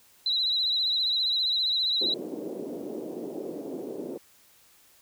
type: tone with vibrato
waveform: sine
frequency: 3951 Hz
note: B7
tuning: in tune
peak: -23 dBFS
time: 0.26-2.14 s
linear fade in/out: 2 ms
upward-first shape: triangle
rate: 15 Hz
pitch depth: 74 cents each way
type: band-pass noise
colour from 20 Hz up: pink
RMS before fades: -36 dBFS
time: 2.01-4.18 s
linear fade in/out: 5 ms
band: 270 to 480 Hz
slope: 24 dB/octave
effects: white hiss -59 dBFS RMS until 5.01 s